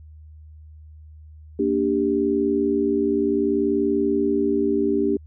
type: chord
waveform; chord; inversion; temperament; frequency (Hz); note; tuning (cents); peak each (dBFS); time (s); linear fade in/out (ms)
sine; G minor; first; equal with one note detuned; 233.1 / 293.7 / 393.8; Bb3 / D4 / G4; 0 / 0 / +8; -25 / -22 / -21; 1.59-5.17; 5
effects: added 77 Hz sine -41 dBFS peak until 5.26 s